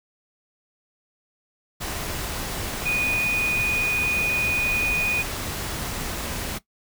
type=tone in noise; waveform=sine; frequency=2472 Hz; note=D#7; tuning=12 cents flat; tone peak=-20 dBFS; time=2.85-5.23 s; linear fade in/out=20 ms; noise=pink; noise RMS=-30 dBFS; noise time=1.8-6.59 s; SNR=+7 dB; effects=noise-tail reverb RT60 0.1 s tail -17 dB re dry